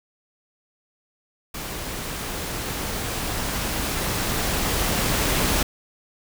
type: noise with level ramp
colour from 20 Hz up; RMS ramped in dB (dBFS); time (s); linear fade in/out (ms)
pink; -32 to -21; 1.54-5.63; 5
effects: none

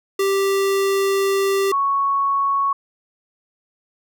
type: tone pair in turn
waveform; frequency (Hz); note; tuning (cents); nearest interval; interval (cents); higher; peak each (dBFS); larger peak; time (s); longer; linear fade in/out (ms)
square / sine; 392 / 1108.7; G4 / C#6; 0 / 0; octave + tritone; 1800; second; -17 / -16; second; 0.19-1.72 / 1.72-2.73; first; 5
effects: none

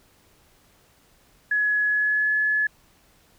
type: tone with pitch glide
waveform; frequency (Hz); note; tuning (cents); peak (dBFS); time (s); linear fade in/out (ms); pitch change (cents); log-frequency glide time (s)
sine; 1690 to 1710.6; G#6 to A6; +30 to -49; -19; 1.51-2.67; 5; +21; 1.85-2.32
effects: pink hiss -59 dBFS RMS until 3.38 s

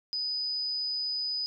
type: tone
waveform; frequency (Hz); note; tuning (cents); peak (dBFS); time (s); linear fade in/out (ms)
sine; 4984; D#8; +2; -29; 0.13-1.46; 0
effects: none

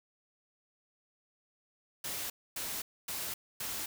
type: noise bursts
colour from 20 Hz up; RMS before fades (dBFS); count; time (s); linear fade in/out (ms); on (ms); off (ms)
white; -38; 4; 2.04-3.86; 5; 260; 260
effects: none

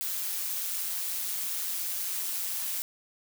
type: noise with amplitude modulation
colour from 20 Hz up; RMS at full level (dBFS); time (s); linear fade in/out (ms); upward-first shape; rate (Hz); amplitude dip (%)
blue; -30; 0.01-2.82; 0; sine; 182; 55
effects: none

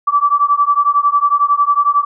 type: beating tone pair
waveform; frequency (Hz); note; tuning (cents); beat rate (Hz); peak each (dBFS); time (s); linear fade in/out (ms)
sine; 1152 / 1163; D6 / D6; -34 / -17; 11; -13; 0.07-2.05; 10
effects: none

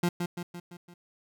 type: tone with echo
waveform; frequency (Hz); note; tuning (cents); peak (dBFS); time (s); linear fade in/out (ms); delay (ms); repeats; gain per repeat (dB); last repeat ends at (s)
30% pulse; 174.61; F3; 0; -21; 0.03-0.09; 5; 170; 5; -5; 0.94
effects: none

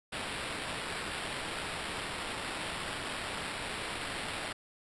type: noise with sample-and-hold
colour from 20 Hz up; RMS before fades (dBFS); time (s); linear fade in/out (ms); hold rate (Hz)
blue; -38; 0.12-4.53; 10; 6300
effects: resampled to 24000 Hz

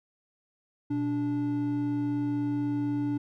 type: tone pair together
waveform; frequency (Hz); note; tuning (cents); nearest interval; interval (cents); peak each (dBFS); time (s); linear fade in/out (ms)
triangle; 122.31 / 290.9; B2 / D4; -16 / -16; octave + minor third; 1500; -32 / -25; 0.9-3.18; 10
effects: none

